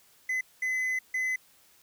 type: tone bursts at uneven times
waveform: triangle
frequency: 2026 Hz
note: B6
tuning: 44 cents sharp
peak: -25 dBFS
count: 3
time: 0.29-0.41 / 0.62-0.99 / 1.14-1.36 s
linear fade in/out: 5 ms
effects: white hiss -61 dBFS RMS until 1.82 s